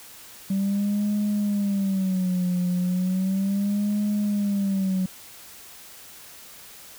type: tone with vibrato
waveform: sine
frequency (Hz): 192.8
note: G3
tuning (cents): -28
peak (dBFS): -19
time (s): 0.5-5.06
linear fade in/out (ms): 5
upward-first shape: sine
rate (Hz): 0.35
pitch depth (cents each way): 130
effects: tanh soft clip ceiling -19 dBFS + white hiss -45 dBFS RMS until 6.98 s